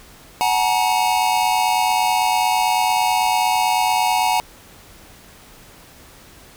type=tone cluster; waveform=square; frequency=741 / 857 / 946 Hz; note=F#5 / A5 / A#5; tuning=+2 / -46 / +25 cents; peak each=-21 dBFS; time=0.41-4.4 s; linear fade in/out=0 ms; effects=pink hiss -45 dBFS RMS until 6.56 s